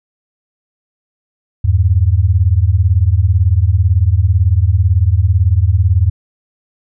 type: beating tone pair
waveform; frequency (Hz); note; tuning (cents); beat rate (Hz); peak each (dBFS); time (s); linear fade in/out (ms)
sine; 82.41 / 100.41; E2 / G2; 0 / +42; 18; -11; 1.64-6.1; 10
effects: none